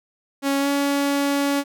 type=tone with pitch glide; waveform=sawtooth; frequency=277.2 to 282 Hz; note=C#4 to C#4; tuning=0 to +30 cents; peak=-15 dBFS; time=0.42-1.64 s; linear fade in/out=50 ms; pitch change=+30 cents; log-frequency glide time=0.59-0.68 s; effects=none